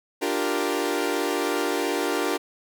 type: chord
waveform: sawtooth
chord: G minor seventh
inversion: second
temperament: equal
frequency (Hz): 293.7 / 349.2 / 392 / 466.2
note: D4 / F4 / G4 / Bb4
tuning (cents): 0 / 0 / 0 / 0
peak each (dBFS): -25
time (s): 0.21-2.38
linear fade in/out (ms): 20
effects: none